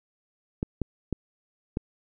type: clicks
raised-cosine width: 3 ms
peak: -14 dBFS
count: 4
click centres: 0.629 / 0.817 / 1.127 / 1.771 s
effects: none